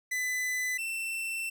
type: tone pair in turn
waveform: 45% pulse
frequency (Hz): 2004 / 2684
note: B6 / E7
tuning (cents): +25 / +31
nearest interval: perfect fourth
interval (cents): 506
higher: second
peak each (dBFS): -29 / -32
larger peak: first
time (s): 0.11-0.78 / 0.78-1.5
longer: second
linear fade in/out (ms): 10
effects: none